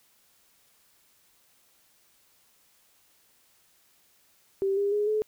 sine tone with pitch steps, 390 / 402.6 / 415.6 / 429 Hz, G4 / G4 / G#4 / A4, -9 / +46 / +1 / -44 cents, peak -23 dBFS, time 4.62-5.22 s, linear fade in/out 0 ms, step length 150 ms, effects white hiss -64 dBFS RMS until 5.27 s

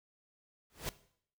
pink noise with exponential growth, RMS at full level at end -34 dBFS, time 0.7-0.89 s, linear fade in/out 0 ms, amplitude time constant 40 ms, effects noise-tail reverb RT60 0.6 s tail -17 dB re dry

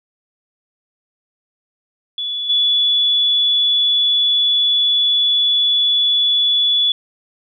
sine tone with level steps, 3428 Hz, A7, 46 cents flat, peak -20 / -12 dBFS, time 2.18-6.92 s, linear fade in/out 2 ms, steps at 2.49 s, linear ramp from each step 10 ms, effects none

